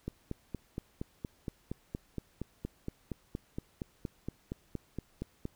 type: click train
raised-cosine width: 3 ms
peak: -23 dBFS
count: 24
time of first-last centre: 0.08-5.454 s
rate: 4.28 Hz
effects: pink hiss -67 dBFS RMS until 5.55 s